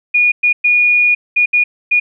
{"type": "tone bursts at uneven times", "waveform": "sine", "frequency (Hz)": 2445, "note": "D#7", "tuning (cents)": -31, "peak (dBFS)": -8, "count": 6, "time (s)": [[0.14, 0.32], [0.43, 0.53], [0.64, 1.15], [1.36, 1.46], [1.53, 1.64], [1.91, 2]], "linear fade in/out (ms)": 10, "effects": []}